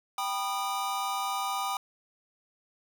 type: chord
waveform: square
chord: G augmented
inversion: none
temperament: just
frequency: 784 / 980 / 1225 Hz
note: G5 / B5 / D#6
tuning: 0 / -14 / -27 cents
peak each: -34 / -36 / -34 dBFS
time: 0.18-1.77 s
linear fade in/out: 2 ms
effects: 9-bit